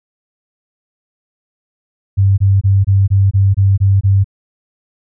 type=tone bursts; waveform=sine; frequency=98 Hz; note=G2; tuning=in tune; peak=-7 dBFS; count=9; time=2.17-4.244 s; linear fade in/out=20 ms; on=210 ms; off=23 ms; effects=none